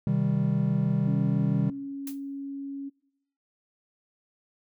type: chord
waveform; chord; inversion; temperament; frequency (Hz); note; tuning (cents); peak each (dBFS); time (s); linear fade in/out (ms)
triangle; C minor; none; just; 130.81 / 156.98 / 196.22; C3 / Eb3 / G3; 0 / +16 / +2; -25; 0.07-1.7; 2
type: tone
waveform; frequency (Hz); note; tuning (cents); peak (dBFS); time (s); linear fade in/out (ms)
sine; 277.2; C#4; 0; -33; 1.06-2.9; 20
type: noise with exponential decay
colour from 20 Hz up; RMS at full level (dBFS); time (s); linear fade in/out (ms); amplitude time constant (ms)
blue; -35; 2.07-2.2; 2; 28
effects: noise-tail reverb RT60 0.8 s tail -24 dB re dry